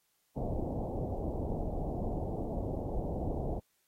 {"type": "low-pass noise", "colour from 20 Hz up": "pink", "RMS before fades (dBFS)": -35, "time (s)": [0.36, 3.6], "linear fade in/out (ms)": 10, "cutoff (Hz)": 780, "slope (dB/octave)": 48, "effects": ["white hiss -75 dBFS RMS until 3.87 s", "AAC 48 kbps"]}